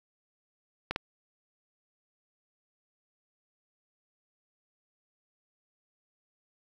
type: clicks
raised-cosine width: 0.3 ms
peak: -14 dBFS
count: 2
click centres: 0.91 / 0.961 s
effects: 8-bit